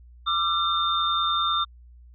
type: tone cluster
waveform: sine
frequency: 1182 / 1352 / 3617 Hz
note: D6 / E6 / A7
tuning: +11 / +43 / +47 cents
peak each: -25 / -27 / -25 dBFS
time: 0.26-1.65 s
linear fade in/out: 20 ms
effects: added 60 Hz sine -46 dBFS peak until 2.14 s